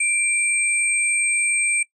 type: tone pair together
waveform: sine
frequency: 2352 / 8401 Hz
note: D7 / C9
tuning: +2 / +6 cents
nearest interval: octave + minor seventh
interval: 2204 cents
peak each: -21 dBFS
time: 0-1.83 s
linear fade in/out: 5 ms
effects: noise-tail reverb RT60 0.1 s tail -20 dB re dry